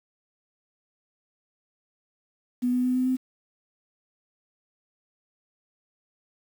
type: tone with pitch steps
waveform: sine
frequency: 246.9 / 249.5 / 252.1 / 254.7 / 257.4 Hz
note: B3 / B3 / B3 / C4 / C4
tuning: 0 / +18 / +36 / -46 / -28 cents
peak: -21 dBFS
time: 2.62-3.17 s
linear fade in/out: 20 ms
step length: 110 ms
effects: 8-bit